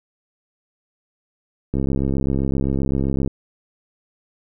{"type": "click train", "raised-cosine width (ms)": 3, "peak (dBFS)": -9, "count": 105, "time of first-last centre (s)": [1.74, 3.276], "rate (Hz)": 67.7, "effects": []}